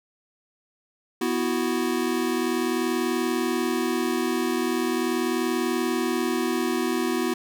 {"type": "chord", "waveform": "square", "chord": "B suspended fourth", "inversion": "none", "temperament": "equal", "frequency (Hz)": [246.9, 329.6, 370], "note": ["B3", "E4", "F#4"], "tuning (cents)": [0, 0, 0], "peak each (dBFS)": -28, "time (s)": [1.21, 7.34], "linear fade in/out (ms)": 5, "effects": []}